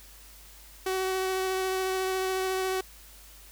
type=tone with vibrato; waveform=sawtooth; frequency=376.9 Hz; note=F#4; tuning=32 cents sharp; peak=-23 dBFS; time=0.86-2.81 s; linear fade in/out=5 ms; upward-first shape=triangle; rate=14 Hz; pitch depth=13 cents each way; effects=added 50 Hz sine -52 dBFS peak until 3.51 s + white hiss -52 dBFS RMS until 3.51 s